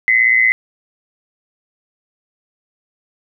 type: tone with amplitude modulation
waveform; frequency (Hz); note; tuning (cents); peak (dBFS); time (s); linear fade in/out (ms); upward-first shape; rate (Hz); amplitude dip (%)
sine; 2040; C7; -44; -6; 0.08-0.52; 0; sine; 117; 75
effects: none